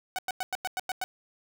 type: tone bursts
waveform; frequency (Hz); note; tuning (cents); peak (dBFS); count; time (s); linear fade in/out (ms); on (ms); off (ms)
sawtooth; 747; F#5; +16; -25; 8; 0.16-1.04; 0; 26; 96
effects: none